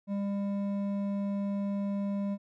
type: tone with hard clipping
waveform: sine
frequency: 200.2 Hz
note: G3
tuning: 37 cents sharp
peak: -31 dBFS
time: 0.07-2.38 s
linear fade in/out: 50 ms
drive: 8 dB
effects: none